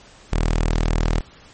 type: tone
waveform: sawtooth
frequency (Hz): 40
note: D#1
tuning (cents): +49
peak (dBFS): -13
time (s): 0.32-1.21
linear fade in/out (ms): 10
effects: pink hiss -47 dBFS RMS until 1.53 s + MP3 32 kbps

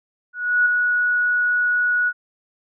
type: tone with ADSR envelope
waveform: sine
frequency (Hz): 1463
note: F#6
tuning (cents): -20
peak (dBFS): -12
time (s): 0.33-2.13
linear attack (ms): 330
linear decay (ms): 4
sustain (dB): -4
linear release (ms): 53
effects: none

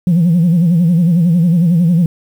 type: tone with vibrato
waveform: sine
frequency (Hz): 170.8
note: F3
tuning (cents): -38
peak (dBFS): -6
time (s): 0.07-2.06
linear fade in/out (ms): 2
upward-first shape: sine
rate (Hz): 11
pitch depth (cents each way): 110
effects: tanh soft clip ceiling -5 dBFS + 7-bit

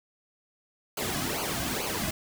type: noise with flanger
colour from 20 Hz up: pink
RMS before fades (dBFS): -31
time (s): 0.97-2.11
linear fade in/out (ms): 5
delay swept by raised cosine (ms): 0.54 to 2.24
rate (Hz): 2.3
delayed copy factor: -0.8
effects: none

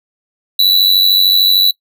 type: tone with amplitude modulation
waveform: square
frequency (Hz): 3951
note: B7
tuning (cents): 0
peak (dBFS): -5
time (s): 0.59-1.71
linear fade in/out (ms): 5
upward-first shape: sine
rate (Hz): 93.3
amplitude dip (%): 65
effects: noise-tail reverb RT60 0.1 s tail -23 dB re dry

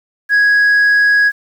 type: tone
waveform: sine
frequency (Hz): 1661.2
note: G#6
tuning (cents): 0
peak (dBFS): -5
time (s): 0.29-1.32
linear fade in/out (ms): 50
effects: tanh soft clip ceiling -7 dBFS + 7-bit

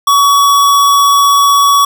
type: tone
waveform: square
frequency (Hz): 1129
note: C#6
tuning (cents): +31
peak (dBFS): -6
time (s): 0.07-1.85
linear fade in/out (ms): 5
effects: none

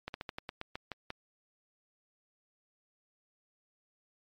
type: slowing click train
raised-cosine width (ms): 0.3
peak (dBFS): -22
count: 10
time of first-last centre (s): 0.08-1.104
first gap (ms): 61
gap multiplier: 1.15
effects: MP3 64 kbps

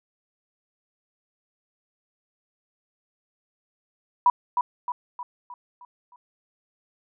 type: tone with echo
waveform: sine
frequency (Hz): 979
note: B5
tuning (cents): -15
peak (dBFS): -13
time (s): 4.26-4.3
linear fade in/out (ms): 2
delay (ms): 310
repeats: 6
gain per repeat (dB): -6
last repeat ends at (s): 6.16
effects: none

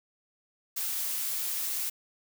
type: noise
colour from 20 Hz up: blue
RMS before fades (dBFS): -32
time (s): 0.76-1.9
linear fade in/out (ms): 10
effects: none

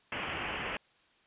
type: low-pass noise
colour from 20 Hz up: white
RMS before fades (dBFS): -37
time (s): 0.12-0.77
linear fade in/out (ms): 2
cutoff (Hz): 3100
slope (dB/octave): 96
effects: white hiss -66 dBFS RMS until 1.26 s + resampled to 8000 Hz

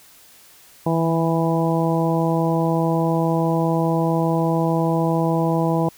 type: harmonic tone with a mistuned harmonic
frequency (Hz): 164.81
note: E3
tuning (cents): 0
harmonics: 1 / 2 / 3 / 4 / 5 / 6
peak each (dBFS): -20 / -23 / -25 / -26 / -27 / -28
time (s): 0.86-5.89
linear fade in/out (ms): 5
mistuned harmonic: 1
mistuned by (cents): -22
effects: white hiss -49 dBFS RMS until 5.97 s

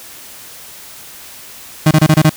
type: tone bursts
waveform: 35% pulse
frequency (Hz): 155.56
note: D#3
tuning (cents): 0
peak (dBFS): -4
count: 6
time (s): 1.86-2.296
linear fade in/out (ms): 5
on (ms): 51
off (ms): 26
effects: white hiss -35 dBFS RMS until 2.36 s

